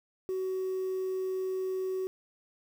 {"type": "tone", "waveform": "sine", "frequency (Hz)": 375.6, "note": "F#4", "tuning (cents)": 26, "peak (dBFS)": -28, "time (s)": [0.29, 2.07], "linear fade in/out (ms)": 0, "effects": ["tanh soft clip ceiling -28 dBFS", "9-bit"]}